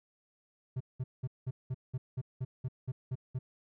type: tone bursts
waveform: triangle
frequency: 128.2 Hz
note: C3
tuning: 35 cents flat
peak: -30 dBFS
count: 12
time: 0.76-3.39 s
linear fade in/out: 10 ms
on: 45 ms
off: 190 ms
effects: none